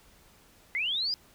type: linear sweep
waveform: sine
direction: up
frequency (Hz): 2002 to 5030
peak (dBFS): -27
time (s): 0.75-1.14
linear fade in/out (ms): 0
effects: pink hiss -59 dBFS RMS until 1.34 s